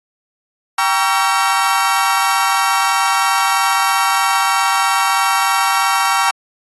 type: chord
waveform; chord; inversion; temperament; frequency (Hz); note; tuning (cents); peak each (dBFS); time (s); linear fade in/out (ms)
35% pulse; G diminished seventh; none; just; 784 / 940.8 / 1128.9 / 1354.7; G5 / Bb5 / Db6 / Fb6; 0 / +16 / +31 / +47; -17; 0.78-6.31; 5
effects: AAC 32 kbps